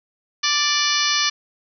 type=harmonic tone with a mistuned harmonic; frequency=587.3 Hz; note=D5; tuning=in tune; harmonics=2 / 3 / 4 / 5 / 6 / 7 / 8 / 9 / 10; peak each=-26 / -26 / -26 / -26 / -26 / -26 / -26 / -26 / -26 dBFS; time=0.43-1.3 s; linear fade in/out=10 ms; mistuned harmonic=7; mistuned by=+44 cents; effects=none